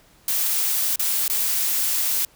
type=noise with dropouts; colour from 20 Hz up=blue; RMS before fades=-22 dBFS; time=0.28-2.25 s; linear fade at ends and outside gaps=2 ms; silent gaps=0.959-0.994 / 1.28-1.298 s; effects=pink hiss -55 dBFS RMS until 2.35 s